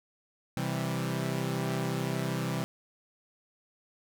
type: chord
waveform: sawtooth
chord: C major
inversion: none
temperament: equal with one note detuned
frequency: 130.81 / 164.05 / 196 Hz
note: C3 / E3 / G3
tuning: 0 / -8 / 0 cents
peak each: -29 / -30 / -32 dBFS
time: 0.57-2.64 s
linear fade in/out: 0 ms
effects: none